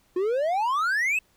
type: exponential sweep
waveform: triangle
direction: up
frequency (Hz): 350 to 2673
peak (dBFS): -20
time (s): 0.16-1.19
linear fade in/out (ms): 5
effects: pink hiss -64 dBFS RMS until 1.36 s